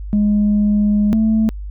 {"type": "tone pair in turn", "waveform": "sine", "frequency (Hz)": [207.7, 220.1], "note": ["G#3", "A3"], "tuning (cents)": [0, 1], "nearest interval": "minor second", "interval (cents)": 101, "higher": "second", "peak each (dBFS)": -10, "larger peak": "neither", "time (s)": [[0.13, 1.13], [1.13, 1.49]], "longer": "first", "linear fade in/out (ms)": 0, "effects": ["tanh soft clip ceiling -9 dBFS", "added 50 Hz sine -25 dBFS peak until 1.7 s"]}